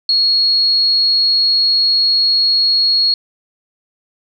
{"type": "tone", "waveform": "sine", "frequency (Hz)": 4315, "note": "C#8", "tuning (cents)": -47, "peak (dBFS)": -10, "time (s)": [0.09, 3.14], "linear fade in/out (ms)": 2, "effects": []}